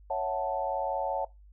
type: chord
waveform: sine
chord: F# minor seventh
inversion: second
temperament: equal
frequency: 554.4 / 659.3 / 740 / 880 Hz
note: C#5 / E5 / F#5 / A5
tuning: 0 / 0 / 0 / 0 cents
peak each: -33 / -35 / -33 / -33 dBFS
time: 0.1-1.25 s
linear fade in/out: 5 ms
effects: noise-tail reverb RT60 0.2 s tail -21 dB re dry + added 50 Hz sine -51 dBFS peak until 1.52 s